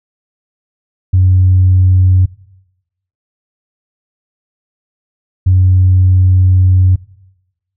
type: tone pair in turn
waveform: sine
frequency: 92.5 / 92.5 Hz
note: F#2 / F#2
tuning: 0 / 0 cents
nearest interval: unison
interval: 0 cents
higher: neither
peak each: -4 dBFS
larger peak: neither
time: 1.13-2.26 / 5.46-6.96 s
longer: second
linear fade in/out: 10 ms
effects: noise-tail reverb RT60 0.9 s tail -21 dB re dry + tanh soft clip ceiling -1 dBFS